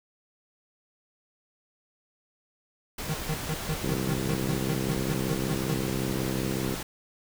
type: noise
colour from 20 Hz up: pink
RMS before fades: -35 dBFS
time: 2.98-6.83 s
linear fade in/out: 5 ms
type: tone bursts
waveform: square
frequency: 155.56 Hz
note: D#3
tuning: in tune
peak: -28 dBFS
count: 14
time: 3.09-5.74 s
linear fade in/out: 2 ms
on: 50 ms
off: 150 ms
type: harmonic tone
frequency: 65.3 Hz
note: C2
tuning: 3 cents flat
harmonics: 2 / 3 / 4 / 5 / 6 / 7 / 8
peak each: -33 / -33 / -37 / -35 / -37 / -41 / -42 dBFS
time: 3.83-6.75 s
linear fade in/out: 5 ms
effects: none